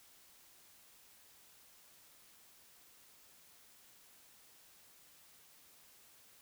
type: silence
effects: white hiss -63 dBFS RMS until 6.41 s